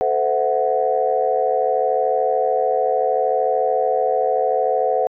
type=chord; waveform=sine; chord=F# half-diminished seventh; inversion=first; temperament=equal with one note detuned; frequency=440 / 513.4 / 659.3 / 740 Hz; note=A4 / C5 / E5 / F#5; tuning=0 / -33 / 0 / 0 cents; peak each=-22 / -20 / -23 / -20 dBFS; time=0.01-5.07 s; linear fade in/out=0 ms; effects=tanh soft clip ceiling -5 dBFS